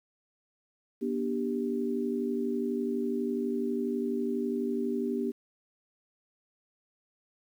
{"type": "chord", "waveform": "sine", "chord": "G major", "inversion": "first", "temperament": "equal with one note detuned", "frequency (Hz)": [241.6, 293.7, 392], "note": ["B3", "D4", "G4"], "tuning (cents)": [-38, 0, 0], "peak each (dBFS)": [-31, -35, -32], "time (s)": [1.01, 5.32], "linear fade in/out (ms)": 20, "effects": ["10-bit"]}